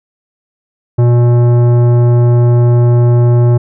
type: tone with tanh clipping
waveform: sine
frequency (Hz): 120.4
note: B2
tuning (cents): -44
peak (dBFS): -7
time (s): 0.98-3.58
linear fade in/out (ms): 10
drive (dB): 14
effects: none